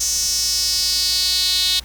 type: tone with high-pass filter sweep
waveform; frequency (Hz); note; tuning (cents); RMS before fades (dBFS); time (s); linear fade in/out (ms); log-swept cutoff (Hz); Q
sawtooth; 370; F#4; 0; -19; 0-1.8; 10; 6100 to 3800; 4.9
effects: added 60 Hz sine -38 dBFS peak until 1.84 s + pink hiss -45 dBFS RMS until 1.84 s